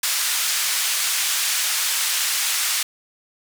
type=band-pass noise; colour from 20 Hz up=white; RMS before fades=-22 dBFS; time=0.03-2.83 s; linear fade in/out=5 ms; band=1400 to 10000 Hz; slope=12 dB/octave; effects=none